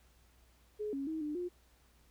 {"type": "tone with pitch steps", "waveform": "sine", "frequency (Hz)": [422.2, 275.3, 317.6, 299, 355.2], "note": ["G#4", "C#4", "D#4", "D4", "F4"], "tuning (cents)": [29, -12, 36, 31, 29], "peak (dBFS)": -35, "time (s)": [0.79, 1.49], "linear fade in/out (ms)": 20, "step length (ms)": 140, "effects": ["added 60 Hz sine -65 dBFS peak until 2.1 s", "pink hiss -69 dBFS RMS until 2.1 s"]}